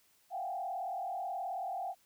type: tone with frequency modulation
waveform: sine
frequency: 744 Hz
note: F#5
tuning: 9 cents sharp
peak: -35 dBFS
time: 0.3-1.95 s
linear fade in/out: 50 ms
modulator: 38.6 Hz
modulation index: 1.5
effects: white hiss -69 dBFS RMS until 2.05 s